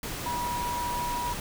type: tone in noise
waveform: sine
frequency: 968 Hz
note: B5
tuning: 35 cents flat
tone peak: -29 dBFS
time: 0.26-1.33 s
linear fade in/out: 2 ms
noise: pink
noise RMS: -35 dBFS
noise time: 0.03-1.4 s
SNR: +3 dB
effects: none